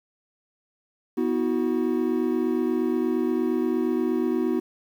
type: chord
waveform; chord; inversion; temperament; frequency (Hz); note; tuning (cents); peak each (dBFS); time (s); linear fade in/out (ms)
triangle; B suspended fourth; none; equal with one note detuned; 246.9 / 321.5 / 370; B3 / E4 / F#4; 0 / -43 / 0; -24; 1.17-4.6; 10
effects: 9-bit